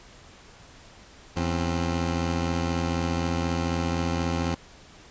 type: tone pair together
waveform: 15% pulse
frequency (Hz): 84 / 266.7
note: E2 / C4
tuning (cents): +33 / +33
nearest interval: octave + minor sixth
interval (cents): 2000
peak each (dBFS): -19 / -25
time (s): 1.36-4.55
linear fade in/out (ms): 10
effects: pink hiss -50 dBFS RMS until 5.1 s + resampled to 16000 Hz